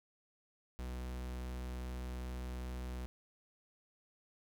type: tone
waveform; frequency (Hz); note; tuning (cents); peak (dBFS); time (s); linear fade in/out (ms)
45% pulse; 62.5; B1; +21; -40; 0.79-3.06; 0
effects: none